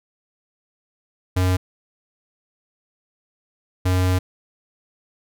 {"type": "tone pair in turn", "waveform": "square", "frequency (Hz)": [91.9, 91.9], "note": ["F#2", "F#2"], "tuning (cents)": [-11, -11], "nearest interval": "unison", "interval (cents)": 0, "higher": "neither", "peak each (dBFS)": -17, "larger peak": "neither", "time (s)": [[1.36, 1.57], [3.85, 4.19]], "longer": "second", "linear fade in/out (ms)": 10, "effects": []}